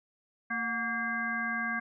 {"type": "harmonic tone with a mistuned harmonic", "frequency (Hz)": 230, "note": "A#3", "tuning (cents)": -23, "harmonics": [1, 3, 5, 7, 9], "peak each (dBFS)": [-38, -41, -38, -32, -38], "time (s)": [0.5, 1.8], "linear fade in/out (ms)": 10, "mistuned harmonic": 3, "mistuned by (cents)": 87, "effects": []}